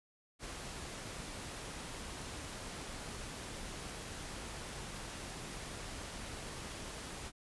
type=noise; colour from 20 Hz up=pink; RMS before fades=-45 dBFS; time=0.39-7.32 s; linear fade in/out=50 ms; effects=resampled to 24000 Hz